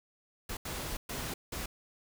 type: noise bursts at uneven times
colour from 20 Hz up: pink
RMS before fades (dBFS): -38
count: 4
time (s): 0.49-0.57 / 0.65-0.97 / 1.09-1.34 / 1.52-1.66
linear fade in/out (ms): 5
effects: none